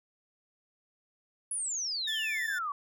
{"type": "exponential sweep", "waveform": "sine", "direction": "down", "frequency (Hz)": [10540, 1108.7], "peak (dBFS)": -31, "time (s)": [1.51, 2.72], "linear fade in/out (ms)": 2}
{"type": "tone", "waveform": "40% pulse", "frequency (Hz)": 1760, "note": "A6", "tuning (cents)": 0, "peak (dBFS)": -34, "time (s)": [2.07, 2.59], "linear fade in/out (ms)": 10}
{"effects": []}